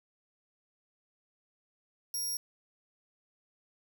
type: tone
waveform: 15% pulse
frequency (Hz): 5600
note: F8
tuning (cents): +4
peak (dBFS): -27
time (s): 2.14-2.37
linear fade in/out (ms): 2
effects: none